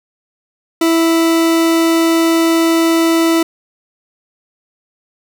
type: tone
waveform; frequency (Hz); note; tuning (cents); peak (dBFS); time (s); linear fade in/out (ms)
40% pulse; 329.6; E4; 0; -9; 0.81-3.43; 5
effects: none